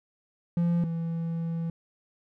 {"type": "tone pair in turn", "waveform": "triangle", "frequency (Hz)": [171.4, 166.04], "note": ["F3", "E3"], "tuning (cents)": [-32, 13], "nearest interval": "minor second", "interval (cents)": 55, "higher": "first", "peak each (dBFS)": [-20, -26], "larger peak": "first", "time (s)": [[0.57, 0.84], [0.84, 1.7]], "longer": "second", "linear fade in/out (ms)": 2, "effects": []}